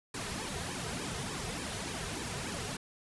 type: noise with flanger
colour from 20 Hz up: pink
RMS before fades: -38 dBFS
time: 0.14-2.77 s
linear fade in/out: 5 ms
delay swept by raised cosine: 1.4 to 3.6 ms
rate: 3.4 Hz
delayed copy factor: -0.95
effects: resampled to 24000 Hz